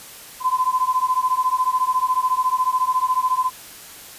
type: beating tone pair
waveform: sine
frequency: 1013 / 1027 Hz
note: B5 / C6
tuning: +44 / -33 cents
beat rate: 14 Hz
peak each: -20 / -20 dBFS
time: 0.4-3.51 s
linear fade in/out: 50 ms
effects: white hiss -40 dBFS RMS until 4.18 s + resampled to 32000 Hz